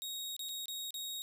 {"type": "tone with dropouts", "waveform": "sawtooth", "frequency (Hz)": 3766, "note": "A#7", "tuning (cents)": 17, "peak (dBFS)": -36, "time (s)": [0.02, 1.22], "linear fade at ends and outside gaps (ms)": 0, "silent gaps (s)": [[0.365, 0.393], [0.487, 0.491], [0.657, 0.682], [0.906, 0.942]], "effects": []}